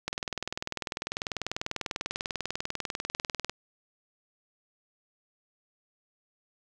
click train, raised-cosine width 0.2 ms, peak -14 dBFS, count 70, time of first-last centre 0.08-3.496 s, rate 20.2 Hz, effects none

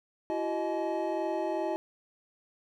triangle tone cluster, 336 / 378.5 / 623 / 854 Hz, E4 / F#4 / D#5 / G#5, +33 / +39 / +2 / +48 cents, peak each -32 / -34 / -31 / -34 dBFS, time 0.3-1.76 s, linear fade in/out 0 ms, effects none

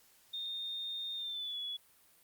sine tone with pitch glide, 3656 to 3392 Hz, A#7 to G#7, -34 to +36 cents, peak -37 dBFS, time 0.33-1.77 s, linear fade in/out 10 ms, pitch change -130 cents, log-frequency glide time 1.16-1.59 s, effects white hiss -65 dBFS RMS until 2.23 s + Opus 48 kbps

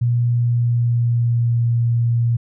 sine tone with pitch glide, 120 to 117.8 Hz, B2 to A#2, -49 to +19 cents, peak -14 dBFS, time 0.01-2.37 s, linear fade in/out 10 ms, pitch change -32 cents, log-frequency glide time 0.26-1.66 s, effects none

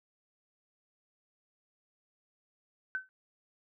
sine tone with exponential decay, 1525 Hz, G6, 48 cents flat, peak -28 dBFS, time 2.95-3.09 s, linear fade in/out 0 ms, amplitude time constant 29 ms, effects none

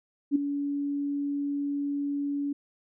sine tone with ADSR envelope, 284.7 Hz, C#4, 46 cents sharp, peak -17 dBFS, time 0.31-2.53 s, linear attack 45 ms, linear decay 8 ms, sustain -10 dB, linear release 7 ms, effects none

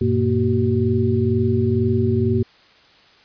sine tone cluster, 95.3 / 117.4 / 233.2 / 377.5 Hz, G2 / A#2 / A#3 / F#4, -48 / +13 / +1 / +35 cents, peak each -21 dBFS, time 0.01-2.43 s, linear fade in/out 5 ms, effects white hiss -51 dBFS RMS until 3.24 s + resampled to 11025 Hz

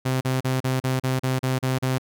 sawtooth tone bursts, 130 Hz, C3, 11 cents flat, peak -17 dBFS, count 10, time 0.05-1.983 s, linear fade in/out 10 ms, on 160 ms, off 37 ms, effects none

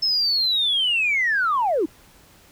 sine linear sweep, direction down, 5274 to 280 Hz, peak -17 dBFS, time 0.02-1.86 s, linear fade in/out 10 ms, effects tanh soft clip ceiling -13 dBFS + pink hiss -52 dBFS RMS until 2.51 s

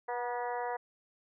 harmonic tone with a mistuned harmonic, 243.4 Hz, B3, 25 cents flat, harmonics 2 / 3 / 4 / 5 / 6 / 7 / 8, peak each -38 / -37 / -38 / -48 / -49 / -47 / -47 dBFS, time 0.08-0.77 s, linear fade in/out 10 ms, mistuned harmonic 4, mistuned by -20 cents, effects none

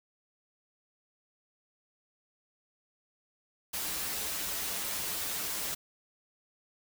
white noise with comb filter, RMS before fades -35 dBFS, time 3.73-5.75 s, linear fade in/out 10 ms, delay 8.2 ms, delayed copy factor -0.6, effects none

